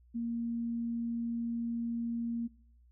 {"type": "tone", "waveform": "sine", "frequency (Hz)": 233.4, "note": "A#3", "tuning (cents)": 2, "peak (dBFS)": -32, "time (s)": [0.14, 2.48], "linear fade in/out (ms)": 20, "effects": ["noise-tail reverb RT60 0.7 s tail -24 dB re dry", "added 60 Hz sine -59 dBFS peak until 2.91 s"]}